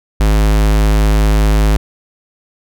square tone, 52.5 Hz, G#1, 19 cents sharp, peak -9 dBFS, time 0.2-1.77 s, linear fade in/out 5 ms, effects none

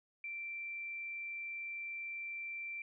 sine tone, 2349 Hz, D7, in tune, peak -40 dBFS, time 0.24-2.82 s, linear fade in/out 2 ms, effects none

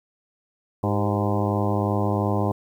harmonic tone with a mistuned harmonic, 102.9 Hz, G#2, 16 cents flat, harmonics 1 / 2 / 3 / 4 / 5 / 6 / 7 / 8 / 9 / 10, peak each -24 / -27 / -29 / -30 / -31 / -32 / -32 / -33 / -34 / -34 dBFS, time 0.83-2.52 s, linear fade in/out 5 ms, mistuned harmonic 4, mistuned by -60 cents, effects 9-bit

